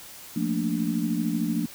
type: chord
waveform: sine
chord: Bb major seventh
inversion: second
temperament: equal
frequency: 174.61 / 220 / 233.1 / 293.7 Hz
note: F3 / A3 / Bb3 / D4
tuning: 0 / 0 / 0 / 0 cents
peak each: -29 dBFS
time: 0.36-1.66 s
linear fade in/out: 5 ms
effects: white hiss -44 dBFS RMS until 1.74 s